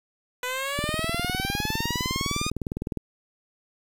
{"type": "exponential sweep", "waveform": "10% pulse", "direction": "up", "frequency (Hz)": [493.9, 1244.5], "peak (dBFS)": -19, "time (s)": [0.43, 2.5], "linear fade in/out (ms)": 2}
{"type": "click train", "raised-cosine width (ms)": 3, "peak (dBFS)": -16, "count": 44, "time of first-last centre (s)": [0.79, 2.973], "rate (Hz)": 19.7}
{"effects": ["resampled to 32000 Hz", "8-bit"]}